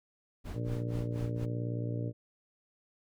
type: noise with tremolo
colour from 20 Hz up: brown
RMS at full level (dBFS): -39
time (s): 0.44-1.46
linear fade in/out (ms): 20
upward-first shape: sine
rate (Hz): 4.2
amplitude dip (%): 100
type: harmonic tone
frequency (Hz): 58.8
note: A#1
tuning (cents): +16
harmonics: 2 / 3 / 4 / 5 / 6 / 7 / 8 / 9 / 10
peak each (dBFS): -33 / -44 / -47 / -41 / -49 / -48 / -45 / -58 / -47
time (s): 0.53-2.13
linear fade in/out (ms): 50
effects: none